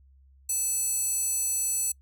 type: tone with high-pass filter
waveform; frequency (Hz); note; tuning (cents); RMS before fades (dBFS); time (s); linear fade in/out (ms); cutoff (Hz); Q
square; 869; A5; -22; -28; 0.49-1.92; 5; 8400; 6.8
effects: noise-tail reverb RT60 0.1 s tail -25 dB re dry + added 67 Hz sine -54 dBFS peak until 2.01 s